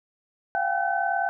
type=tone cluster; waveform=sine; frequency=692 / 762 / 801 / 1521 Hz; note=F5 / G5 / G5 / F#6; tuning=-16 / -49 / +37 / +47 cents; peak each=-28 dBFS; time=0.55-1.29 s; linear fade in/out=0 ms; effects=none